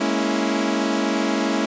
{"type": "chord", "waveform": "sawtooth", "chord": "A# half-diminished seventh", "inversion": "third", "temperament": "equal with one note detuned", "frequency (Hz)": [209.9, 233.1, 277.2, 329.6], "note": ["G#3", "A#3", "C#4", "E4"], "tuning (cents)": [19, 0, 0, 0], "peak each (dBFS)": [-21, -23, -20, -21], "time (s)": [0, 1.66], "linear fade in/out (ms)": 10, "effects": ["resampled to 16000 Hz"]}